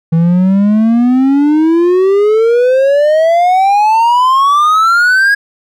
triangle exponential sweep, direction up, 161.5 to 1661.2 Hz, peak -4 dBFS, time 0.12-5.35 s, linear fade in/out 10 ms, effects none

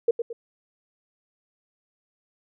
sine tone with echo, 466.2 Hz, A#4, in tune, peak -15 dBFS, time 0.08-0.11 s, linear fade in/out 5 ms, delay 110 ms, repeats 2, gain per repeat -8 dB, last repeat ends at 0.33 s, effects none

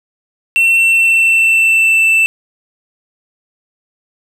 triangle tone with pitch glide, 2705 to 2659 Hz, E7 to E7, +44 to +14 cents, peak -6 dBFS, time 0.56-2.26 s, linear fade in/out 0 ms, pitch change -30 cents, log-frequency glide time 0.71-2.07 s, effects none

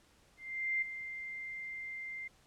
sine tone with ADSR envelope, 2093 Hz, C7, in tune, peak -29 dBFS, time 0.37-2.28 s, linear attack 450 ms, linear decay 7 ms, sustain -11 dB, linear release 8 ms, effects pink hiss -66 dBFS RMS until 2.46 s + low-pass 10000 Hz 12 dB/octave

